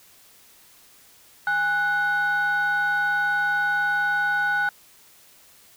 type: tone pair together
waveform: sine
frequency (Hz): 818.7 / 1480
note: G#5 / F#6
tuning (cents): -25 / 0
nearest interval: minor seventh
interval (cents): 1025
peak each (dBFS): -24 / -19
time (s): 1.47-4.69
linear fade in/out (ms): 2
effects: tanh soft clip ceiling -17 dBFS + white hiss -53 dBFS RMS until 5.76 s